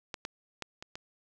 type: clicks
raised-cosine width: 0.2 ms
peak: -19 / -18 / -19 / -25 / -23 dBFS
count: 5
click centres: 0.142 / 0.251 / 0.623 / 0.825 / 0.955 s
effects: none